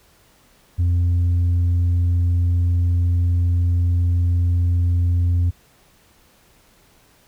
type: tone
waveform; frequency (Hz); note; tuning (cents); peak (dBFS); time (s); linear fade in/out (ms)
sine; 87.31; F2; 0; -12; 0.78-5.51; 20
effects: tanh soft clip ceiling -14 dBFS + pink hiss -55 dBFS RMS until 7.27 s

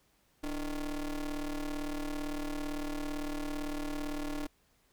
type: ring-modulated tone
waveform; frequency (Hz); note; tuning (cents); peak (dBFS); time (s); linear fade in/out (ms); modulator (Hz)
45% pulse; 155.9; D#3; +4; -31; 0.43-4.47; 10; 137
effects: pink hiss -70 dBFS RMS until 4.92 s

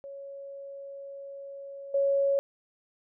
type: tone with level steps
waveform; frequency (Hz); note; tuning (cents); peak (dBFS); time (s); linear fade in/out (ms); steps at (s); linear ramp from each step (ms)
sine; 555; C#5; +2; -39 / -22; 0.04-2.39; 0; 1.94; 5
effects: none

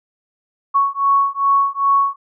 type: beating tone pair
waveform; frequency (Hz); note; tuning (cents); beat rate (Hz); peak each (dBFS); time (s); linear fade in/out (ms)
sine; 1109 / 1111.5; C#6 / C#6; 0 / +4; 2.5; -16; 0.74-2.16; 20
effects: none

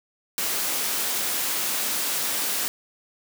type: high-pass noise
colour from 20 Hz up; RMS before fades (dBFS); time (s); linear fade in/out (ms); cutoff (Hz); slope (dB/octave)
white; -26; 0.38-2.68; 0; 200; 12
effects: none

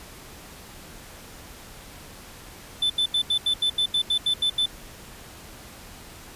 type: tone bursts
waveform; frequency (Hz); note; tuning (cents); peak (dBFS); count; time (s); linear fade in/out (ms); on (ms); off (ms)
triangle; 3520; A7; 0; -18; 12; 2.82-4.659; 5; 79; 81
effects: pink hiss -44 dBFS RMS until 6.35 s + resampled to 32000 Hz

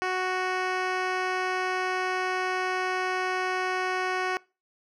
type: tone with low-pass filter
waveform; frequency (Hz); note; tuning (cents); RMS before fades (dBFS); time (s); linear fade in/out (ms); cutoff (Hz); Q
10% pulse; 370; F#4; 0; -28; 0.02-4.37; 0; 4200; 0.61
effects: noise-tail reverb RT60 0.3 s tail -23 dB re dry

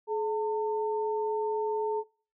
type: tone pair together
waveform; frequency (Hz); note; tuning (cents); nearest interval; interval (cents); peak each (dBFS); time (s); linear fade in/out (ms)
sine; 426.6 / 902; G#4 / A5; +46 / +43; octave + minor second; 1297; -28 / -32; 0.07-2.04; 50
effects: noise-tail reverb RT60 0.4 s tail -22 dB re dry

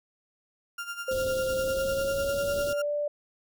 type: tone with tremolo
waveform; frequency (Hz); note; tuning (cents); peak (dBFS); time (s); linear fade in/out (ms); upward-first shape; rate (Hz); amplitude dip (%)
35% pulse; 1396.9; F6; 0; -30; 0.78-2.82; 5; sine; 10; 70
type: tone with pitch glide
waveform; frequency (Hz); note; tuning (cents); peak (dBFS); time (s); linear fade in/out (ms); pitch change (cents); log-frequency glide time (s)
sine; 523.3 to 587.4; C5 to D5; 0 to 0; -26; 1.08-3.08; 5; +200; 1.53-2.91
type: band-stop noise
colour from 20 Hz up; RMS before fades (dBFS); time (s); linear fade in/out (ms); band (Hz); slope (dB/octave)
pink; -38; 1.11-2.73; 2; 650 to 3200; 96
effects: none

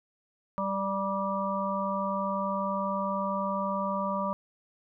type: harmonic tone with a mistuned harmonic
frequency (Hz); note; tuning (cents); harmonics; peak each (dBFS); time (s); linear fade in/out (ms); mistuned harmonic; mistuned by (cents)
196; G3; 0; 1 / 3 / 5 / 6; -33 / -33 / -33 / -33; 0.58-4.33; 0; 5; -22
effects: none

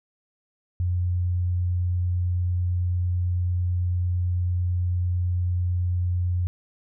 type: tone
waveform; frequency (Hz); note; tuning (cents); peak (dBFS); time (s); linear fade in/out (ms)
sine; 89.1; F2; +35; -21; 0.8-6.47; 0
effects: none

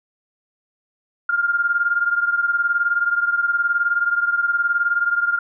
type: beating tone pair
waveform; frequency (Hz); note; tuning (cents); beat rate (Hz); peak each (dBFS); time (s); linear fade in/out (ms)
sine; 1400 / 1419; F6 / F6; +4 / +27; 19; -18 / -22; 1.29-5.39; 5
effects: none

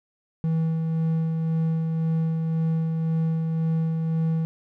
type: tone with tremolo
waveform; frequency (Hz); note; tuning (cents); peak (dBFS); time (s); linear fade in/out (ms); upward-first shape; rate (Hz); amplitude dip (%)
triangle; 161.9; E3; -31; -18; 0.44-4.45; 0; sine; 1.9; 30
effects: none

